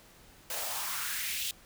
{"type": "noise with high-pass filter sweep", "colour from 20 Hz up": "white", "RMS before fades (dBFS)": -35, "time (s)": [0.5, 1.51], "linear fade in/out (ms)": 2, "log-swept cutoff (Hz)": [500, 3200], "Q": 2.6, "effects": ["pink hiss -57 dBFS RMS until 1.65 s"]}